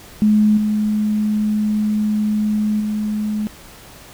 sine tone with level steps, 212.1 Hz, G#3, 37 cents sharp, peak -10 / -15 / -18 dBFS, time 0.22-3.47 s, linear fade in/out 0 ms, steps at 0.57 / 2.8 s, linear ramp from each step 5 ms, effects pink hiss -41 dBFS RMS until 4.13 s

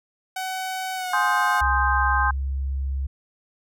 sawtooth tone with pitch glide, 752 to 723.9 Hz, F#5 to F#5, +28 to -38 cents, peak -23 dBFS, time 0.36-1.61 s, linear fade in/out 5 ms, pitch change -66 cents, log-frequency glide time 0.95-1.14 s
sine chord, Ab major seventh, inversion none, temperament equal, 830.6 / 1046.5 / 1244.5 / 1568 Hz, Ab5 / C6 / Eb6 / G6, 0 / 0 / 0 / 0 cents, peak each -25 / -23 / -27 / -23 dBFS, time 1.13-2.31 s, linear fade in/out 5 ms
sine tone, 67.7 Hz, C#2, 40 cents flat, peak -23 dBFS, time 1.61-3.07 s, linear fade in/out 10 ms
effects none

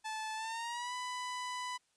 sawtooth tone with pitch glide, 872 to 995.9 Hz, A5 to B5, -16 to +14 cents, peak -34 dBFS, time 0.04-1.78 s, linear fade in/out 20 ms, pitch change +230 cents, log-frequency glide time 0.35-0.94 s, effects white hiss -75 dBFS RMS until 1.96 s + resampled to 22050 Hz

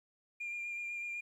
sine tone with vibrato, 2400 Hz, D7, 37 cents sharp, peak -36 dBFS, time 0.4-1.21 s, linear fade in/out 10 ms, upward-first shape sine, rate 8 Hz, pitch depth 17 cents each way, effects tanh soft clip ceiling -35 dBFS + 12-bit

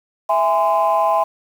sine chord, E augmented, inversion none, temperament just, 659.3 / 824.1 / 1030.1 Hz, E5 / G#5 / B#5, 0 / -14 / -27 cents, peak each -17 dBFS, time 0.29-1.24 s, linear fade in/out 10 ms, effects tanh soft clip ceiling -7 dBFS + 7-bit

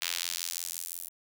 square tone with high-pass filter sweep, 42.9 Hz, F1, 30 cents flat, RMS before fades -36 dBFS, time 0.01-1.09 s, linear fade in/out 10 ms, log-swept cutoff 2800 to 12000 Hz, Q 1, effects none

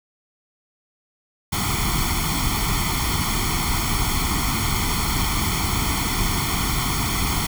pink noise with comb filter, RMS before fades -22 dBFS, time 1.52-7.47 s, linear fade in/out 10 ms, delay 0.91 ms, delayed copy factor +0.95, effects none

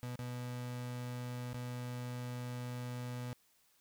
35% pulse tone with dropouts, 123.47 Hz, B2, in tune, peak -38 dBFS, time 0.03-3.33 s, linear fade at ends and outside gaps 0 ms, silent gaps 0.157-0.191 / 1.531-1.544 s, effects white hiss -71 dBFS RMS until 3.8 s

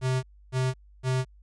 square tone bursts, 129.3 Hz, C3, 20 cents flat, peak -24 dBFS, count 3, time 0.01-1.25 s, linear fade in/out 50 ms, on 220 ms, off 290 ms, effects added 50 Hz sine -51 dBFS peak until 1.42 s + resampled to 22050 Hz

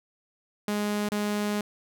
sawtooth tone with dropouts, 207.7 Hz, G#3, in tune, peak -22 dBFS, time 0.68-1.61 s, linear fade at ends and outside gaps 2 ms, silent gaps 1.088-1.119 s, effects none

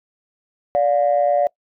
sine tone pair together, 581.6 / 710 Hz, D5 / F5, -17 / +28 cents, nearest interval minor third, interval 345 cents, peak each -15 / -17 dBFS, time 0.75-1.47 s, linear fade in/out 0 ms, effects noise-tail reverb RT60 0.1 s tail -24 dB re dry + tanh soft clip ceiling -8 dBFS

